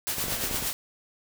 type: noise with tremolo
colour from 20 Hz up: white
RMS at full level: -28 dBFS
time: 0.07-0.73 s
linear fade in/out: 0 ms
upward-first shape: triangle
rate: 8.7 Hz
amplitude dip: 60%
type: clicks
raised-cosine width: 2 ms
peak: -23 dBFS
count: 8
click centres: 0.183 / 0.24 / 0.283 / 0.323 / 0.437 / 0.512 / 0.545 / 0.626 s
type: noise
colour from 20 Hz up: pink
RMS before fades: -38 dBFS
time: 0.21-0.69 s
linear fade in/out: 50 ms
effects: none